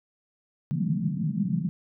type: band-pass noise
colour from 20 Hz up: pink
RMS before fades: -27 dBFS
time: 0.71-1.69 s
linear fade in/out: 0 ms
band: 150 to 210 Hz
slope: 48 dB/octave
effects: none